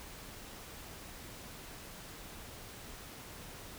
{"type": "silence", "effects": ["pink hiss -49 dBFS RMS until 3.78 s"]}